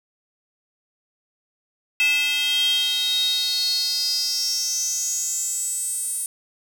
square tone with high-pass filter sweep, 290 Hz, D4, 22 cents flat, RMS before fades -23 dBFS, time 2-6.26 s, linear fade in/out 0 ms, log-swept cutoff 2600 to 9400 Hz, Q 9.2, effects none

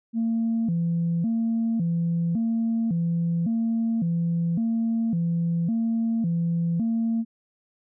sine tone with vibrato, 196 Hz, G3, in tune, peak -20 dBFS, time 0.13-7.25 s, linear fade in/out 50 ms, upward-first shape square, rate 0.9 Hz, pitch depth 260 cents each way, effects tanh soft clip ceiling -18 dBFS

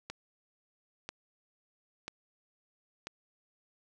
click train, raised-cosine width 0.2 ms, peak -22 dBFS, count 4, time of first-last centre 0.1-3.07 s, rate 1.01 Hz, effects none

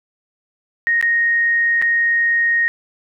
sine tone with dropouts, 1864.7 Hz, A#6, in tune, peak -13 dBFS, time 0.87-2.68 s, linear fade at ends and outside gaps 0 ms, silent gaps 1.012-1.026 / 1.816-1.823 s, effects none

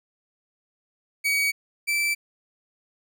40% pulse tone pair in turn, 2260 / 2329 Hz, C#7 / D7, +33 / -15 cents, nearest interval minor second, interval 52 cents, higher second, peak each -20 / -21 dBFS, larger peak first, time 1.24-1.52 / 1.87-2.15 s, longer neither, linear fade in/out 20 ms, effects none

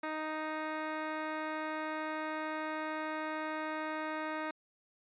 10% pulse tone, 311.1 Hz, D#4, in tune, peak -27 dBFS, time 0.03-4.51 s, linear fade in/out 5 ms, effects resampled to 8000 Hz

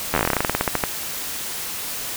slowing click train, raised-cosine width 0.5 ms, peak -3 dBFS, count 20, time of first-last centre 0.14-0.838 s, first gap 11 ms, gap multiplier 1.12, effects white hiss -29 dBFS RMS until 2.16 s

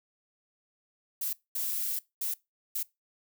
violet noise bursts at uneven times, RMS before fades -32 dBFS, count 4, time 1.21-1.33 / 1.55-1.99 / 2.21-2.34 / 2.75-2.83 s, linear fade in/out 5 ms, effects noise-tail reverb RT60 0.2 s tail -21 dB re dry

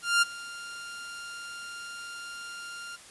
sawtooth tone with ADSR envelope, 1396.9 Hz, F6, in tune, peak -15 dBFS, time 0.02-2.97 s, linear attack 200 ms, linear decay 19 ms, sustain -20 dB, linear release 22 ms, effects white hiss -50 dBFS RMS until 3.1 s + resampled to 24000 Hz

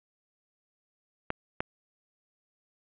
clicks, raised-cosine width 0.5 ms, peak -14 dBFS, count 2, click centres 1.304 / 1.605 s, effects resampled to 8000 Hz + 8-bit

